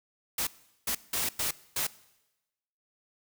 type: noise bursts at uneven times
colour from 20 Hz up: white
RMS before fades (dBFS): -30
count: 5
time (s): 0.38-0.47 / 0.87-0.95 / 1.13-1.29 / 1.39-1.51 / 1.76-1.87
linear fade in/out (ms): 5
effects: noise-tail reverb RT60 1.0 s tail -20 dB re dry